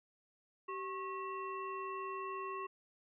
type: harmonic tone with a mistuned harmonic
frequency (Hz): 385.5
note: G4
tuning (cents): -29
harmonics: 1 / 3 / 5 / 7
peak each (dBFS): -44 / -41 / -54 / -51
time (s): 0.68-2.67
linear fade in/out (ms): 10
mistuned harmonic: 3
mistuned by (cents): -100
effects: none